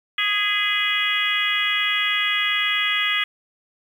harmonic tone with a mistuned harmonic, 415.3 Hz, G#4, in tune, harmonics 3 / 4 / 5 / 6 / 7 / 8, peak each -29 / -28 / -23 / -27 / -27 / -25 dBFS, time 0.18-3.24 s, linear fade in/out 5 ms, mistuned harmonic 5, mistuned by -34 cents, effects 8-bit

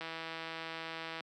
click train, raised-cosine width 0.3 ms, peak -25 dBFS, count 196, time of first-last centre 0.01-1.206 s, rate 163 Hz, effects high-pass 200 Hz 12 dB/octave

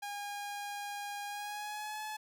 sawtooth tone with pitch glide, 815 to 857.5 Hz, G#5 to A5, -33 to -45 cents, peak -35 dBFS, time 0.02-2.17 s, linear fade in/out 10 ms, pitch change +88 cents, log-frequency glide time 1.26-2.03 s, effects none

